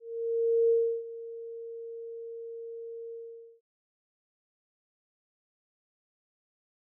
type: tone with ADSR envelope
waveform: sine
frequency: 460.7 Hz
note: A#4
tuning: 20 cents flat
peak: -20 dBFS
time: 0-3.61 s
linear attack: 700 ms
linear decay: 330 ms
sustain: -18 dB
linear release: 480 ms
effects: none